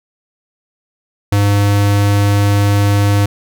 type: tone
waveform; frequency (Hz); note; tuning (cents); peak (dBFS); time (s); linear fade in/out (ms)
square; 101.5; G#2; -39; -10; 1.32-3.26; 5
effects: none